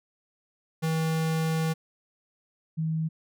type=tone pair in turn; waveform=square / sine; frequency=160.6 / 159.68 Hz; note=E3 / D#3; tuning=-45 / +45 cents; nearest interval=unison; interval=10 cents; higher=first; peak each=-25 dBFS; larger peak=neither; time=0.82-1.74 / 2.77-3.09 s; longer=first; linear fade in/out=20 ms; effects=none